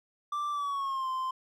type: tone with pitch glide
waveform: triangle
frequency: 1174.7 to 1040.5 Hz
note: D6 to C6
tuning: 0 to -10 cents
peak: -28 dBFS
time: 0.32-1.31 s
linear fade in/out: 5 ms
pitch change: -210 cents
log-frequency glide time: 0.51-1.09 s
effects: none